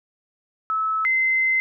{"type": "tone pair in turn", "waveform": "sine", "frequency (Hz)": [1300, 2064], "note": ["E6", "C7"], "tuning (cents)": [-24, -24], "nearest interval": "minor sixth", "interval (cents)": 800, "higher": "second", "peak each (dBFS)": [-20, -17], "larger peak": "second", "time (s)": [[0.7, 1.05], [1.05, 1.6]], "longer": "second", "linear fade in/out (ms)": 0, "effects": []}